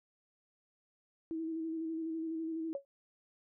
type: tone with vibrato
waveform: sine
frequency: 323.7 Hz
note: E4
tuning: 31 cents flat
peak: -35 dBFS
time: 1.31-2.73 s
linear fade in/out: 0 ms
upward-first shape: square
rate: 12 Hz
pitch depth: 22 cents each way
type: tone with exponential decay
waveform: sine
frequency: 556 Hz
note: C#5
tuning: 5 cents sharp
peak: -31 dBFS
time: 2.75-2.85 s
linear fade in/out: 1 ms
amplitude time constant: 20 ms
effects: none